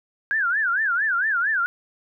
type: tone with vibrato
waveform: sine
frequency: 1568 Hz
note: G6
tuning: in tune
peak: -19 dBFS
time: 0.31-1.66 s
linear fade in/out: 0 ms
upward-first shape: sine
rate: 4.4 Hz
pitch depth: 230 cents each way
effects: none